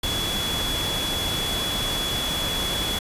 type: tone in noise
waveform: sine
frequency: 3385 Hz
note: G#7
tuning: 32 cents sharp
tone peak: -26 dBFS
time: 0.03-2.99 s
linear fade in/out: 5 ms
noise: pink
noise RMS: -28 dBFS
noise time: 0.03-2.99 s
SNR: -1 dB
effects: resampled to 32000 Hz

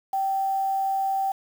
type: tone with quantisation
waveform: sine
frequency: 777 Hz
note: G5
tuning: 16 cents flat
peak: -22 dBFS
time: 0.13-1.32 s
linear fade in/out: 5 ms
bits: 7
effects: none

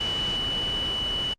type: tone in noise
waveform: sine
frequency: 2960 Hz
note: F#7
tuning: in tune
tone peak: -25 dBFS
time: 0-1.34 s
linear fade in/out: 10 ms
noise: pink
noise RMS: -33 dBFS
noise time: 0-1.34 s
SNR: +5 dB
effects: low-pass 5000 Hz 12 dB/octave + Opus 48 kbps

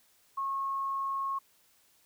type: tone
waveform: sine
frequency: 1090 Hz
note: C#6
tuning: 29 cents flat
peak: -30 dBFS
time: 0.37-1.39 s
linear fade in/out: 10 ms
effects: white hiss -66 dBFS RMS until 2.05 s

